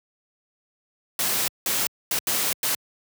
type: noise bursts at uneven times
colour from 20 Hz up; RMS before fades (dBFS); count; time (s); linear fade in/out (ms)
white; -24; 5; 1.19-1.48 / 1.66-1.87 / 2.11-2.19 / 2.27-2.53 / 2.63-2.75; 2
effects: high-pass 100 Hz 12 dB/octave